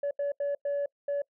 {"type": "tone bursts at uneven times", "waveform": "sine", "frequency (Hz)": 570, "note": "C#5", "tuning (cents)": 48, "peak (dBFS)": -25, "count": 5, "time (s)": [[0.03, 0.11], [0.19, 0.32], [0.4, 0.55], [0.65, 0.86], [1.08, 1.22]], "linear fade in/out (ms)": 5, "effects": ["noise-tail reverb RT60 0.1 s tail -25 dB re dry", "tanh soft clip ceiling -25 dBFS"]}